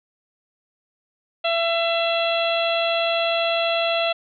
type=harmonic tone; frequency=671 Hz; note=E5; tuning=31 cents sharp; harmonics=1 / 2 / 3 / 4 / 5 / 6; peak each=-21 / -29 / -34 / -26 / -27 / -33 dBFS; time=1.44-4.13 s; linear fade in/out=10 ms; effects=none